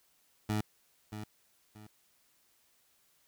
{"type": "tone with echo", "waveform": "20% pulse", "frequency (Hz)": 106.4, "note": "G#2", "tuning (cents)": 42, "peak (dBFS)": -25, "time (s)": [0.49, 0.61], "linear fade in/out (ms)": 5, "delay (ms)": 630, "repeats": 2, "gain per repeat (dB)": -10, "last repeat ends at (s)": 1.87, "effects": ["white hiss -70 dBFS RMS until 3.27 s"]}